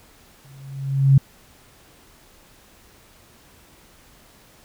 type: tone with exponential growth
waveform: sine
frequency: 136.5 Hz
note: C#3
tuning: 26 cents flat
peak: -7 dBFS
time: 0.44-1.18 s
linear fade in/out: 5 ms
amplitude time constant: 160 ms
effects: pink hiss -52 dBFS RMS until 4.64 s